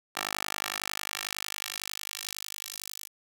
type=tone with high-pass filter sweep; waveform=10% pulse; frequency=51 Hz; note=G#1; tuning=31 cents flat; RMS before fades=-37 dBFS; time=0.15-3.08 s; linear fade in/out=20 ms; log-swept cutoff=1000 to 6000 Hz; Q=0.73; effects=9-bit